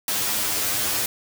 white noise with comb filter, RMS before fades -24 dBFS, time 0.08-1.06 s, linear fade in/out 2 ms, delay 10 ms, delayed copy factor +0.85, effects none

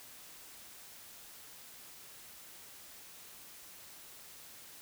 silence, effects white hiss -53 dBFS RMS until 4.81 s

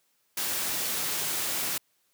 white noise, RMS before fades -30 dBFS, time 0.37-1.78 s, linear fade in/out 5 ms, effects white hiss -71 dBFS RMS until 2.13 s + high-pass 100 Hz 12 dB/octave

